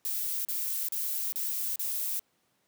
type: noise bursts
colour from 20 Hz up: violet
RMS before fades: -32 dBFS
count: 5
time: 0.05-2.194 s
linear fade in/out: 0 ms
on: 400 ms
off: 36 ms
effects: pink hiss -72 dBFS RMS until 2.67 s + high-pass 150 Hz 12 dB/octave